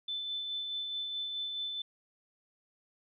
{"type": "tone with tremolo", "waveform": "sine", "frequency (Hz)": 3520, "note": "A7", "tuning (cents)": 0, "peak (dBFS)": -33, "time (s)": [0.08, 1.82], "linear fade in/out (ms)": 5, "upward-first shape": "sine", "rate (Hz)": 4.7, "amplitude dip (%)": 30, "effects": []}